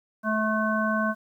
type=harmonic tone; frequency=216.9 Hz; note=A3; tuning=25 cents flat; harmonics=1 / 3 / 5 / 7; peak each=-26 / -29 / -29 / -28 dBFS; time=0.23-1.15 s; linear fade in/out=50 ms; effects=10-bit